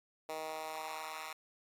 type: tone with high-pass filter sweep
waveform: 10% pulse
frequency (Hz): 157.4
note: D#3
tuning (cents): +20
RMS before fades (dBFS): -43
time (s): 0.29-1.33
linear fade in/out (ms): 2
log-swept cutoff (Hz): 550 to 1300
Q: 1.5
effects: AAC 48 kbps